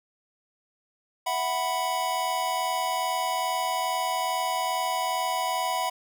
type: chord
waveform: square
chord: E suspended second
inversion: none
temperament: just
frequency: 659.3 / 741.7 / 988.9 Hz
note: E5 / F#5 / B5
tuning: 0 / +4 / +2 cents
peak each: -34 / -30 / -29 dBFS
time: 1.26-5.9 s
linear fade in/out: 10 ms
effects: none